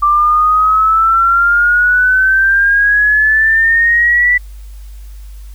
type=exponential sweep; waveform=sine; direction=up; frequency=1174.7 to 1975.5 Hz; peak=-7 dBFS; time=0.02-4.38 s; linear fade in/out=10 ms; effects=added 50 Hz sine -28 dBFS peak until 5.54 s + white hiss -48 dBFS RMS until 5.54 s